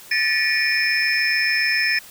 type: tone cluster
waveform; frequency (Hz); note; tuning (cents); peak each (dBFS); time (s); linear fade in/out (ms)
sine; 1759 / 1906 / 2242 / 2425 / 5260; A6 / A#6 / C#7 / D#7 / E8; -1 / +38 / +19 / -45 / -5; -21 / -24 / -28 / -22 / -23; 0.11-1.99; 5
effects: tanh soft clip ceiling -9 dBFS + white hiss -43 dBFS RMS until 2.1 s